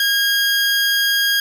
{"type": "tone", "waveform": "20% pulse", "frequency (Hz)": 1629, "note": "G#6", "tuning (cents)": -34, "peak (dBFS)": -10, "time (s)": [0, 1.4], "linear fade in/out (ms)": 2, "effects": []}